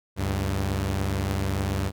sawtooth tone pair together, 70.8 / 97.73 Hz, C#2 / G2, +37 / -5 cents, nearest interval tritone, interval 558 cents, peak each -25 / -22 dBFS, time 0.16-1.92 s, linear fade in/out 50 ms, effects none

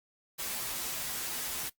white noise with comb filter, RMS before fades -36 dBFS, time 0.38-1.7 s, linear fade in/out 20 ms, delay 10 ms, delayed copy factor -0.75, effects noise-tail reverb RT60 0.1 s tail -17 dB re dry + Opus 48 kbps

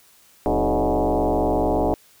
sine tone with frequency modulation, 150.3 Hz, D3, 40 cents sharp, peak -17 dBFS, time 0.46-1.94 s, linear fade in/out 0 ms, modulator 116 Hz, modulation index 5.9, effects white hiss -54 dBFS RMS until 2.2 s

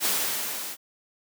white noise with level ramp, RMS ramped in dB -23 to -36 dBFS, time 0-0.77 s, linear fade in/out 50 ms, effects high-pass 200 Hz 12 dB/octave

